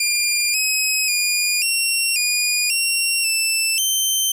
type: tone with pitch steps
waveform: 15% pulse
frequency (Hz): 2404 / 2545 / 2432 / 2735 / 2446 / 2743 / 2655 / 3105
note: D7 / D#7 / D#7 / F7 / D#7 / F7 / E7 / G7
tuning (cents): +40 / +39 / -40 / -37 / -30 / -32 / +12 / -17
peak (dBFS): -10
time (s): 0-4.32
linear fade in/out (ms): 5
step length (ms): 540
effects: none